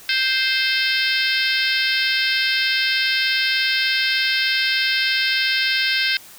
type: harmonic tone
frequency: 523.3 Hz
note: C5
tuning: in tune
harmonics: 3 / 4 / 5 / 6 / 7 / 8 / 9 / 10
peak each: -23 / -24 / -25 / -26 / -26 / -27 / -28 / -28 dBFS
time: 0.09-6.17 s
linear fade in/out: 2 ms
effects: white hiss -43 dBFS RMS until 6.38 s